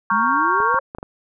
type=chord; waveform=sine; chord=G half-diminished seventh; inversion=first; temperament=equal; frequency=932.3 / 1108.7 / 1396.9 / 1568 Hz; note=Bb5 / Db6 / F6 / G6; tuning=0 / 0 / 0 / 0 cents; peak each=-21 / -18 / -23 / -24 dBFS; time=0.1-0.79 s; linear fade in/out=2 ms
type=exponential sweep; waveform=sine; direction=up; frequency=196 to 553 Hz; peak=-25 dBFS; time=0.11-0.8 s; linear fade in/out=10 ms
type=clicks; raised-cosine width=1 ms; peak=-17 dBFS; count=5; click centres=0.603 / 0.744 / 0.949 / 0.985 / 1.029 s
effects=none